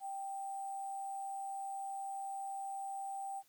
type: tone with sample-and-hold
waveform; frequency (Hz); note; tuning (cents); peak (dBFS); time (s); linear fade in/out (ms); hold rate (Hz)
sine; 784; G5; 0; -39; 0-3.43; 50; 8820
effects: white hiss -70 dBFS RMS until 3.48 s